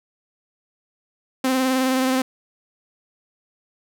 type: tone with vibrato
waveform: sawtooth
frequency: 260 Hz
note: C4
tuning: 11 cents flat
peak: -14 dBFS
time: 1.44-2.22 s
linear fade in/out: 5 ms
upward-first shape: sine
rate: 19 Hz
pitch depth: 27 cents each way
effects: none